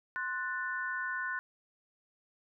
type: chord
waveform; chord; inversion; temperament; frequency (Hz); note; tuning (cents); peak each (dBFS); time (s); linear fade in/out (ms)
sine; F# diminished; second; equal with one note detuned; 1046.5 / 1480 / 1772.2; C6 / F#6 / A6; 0 / 0 / +12; -40 / -35 / -39; 0.16-1.39; 0
effects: none